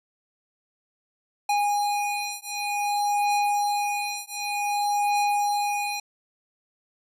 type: beating tone pair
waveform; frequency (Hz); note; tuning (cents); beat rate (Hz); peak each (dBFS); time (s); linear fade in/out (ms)
square; 821 / 821.54; G#5 / G#5; -20 / -19; 0.54; -27; 1.49-6; 5
effects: resampled to 32000 Hz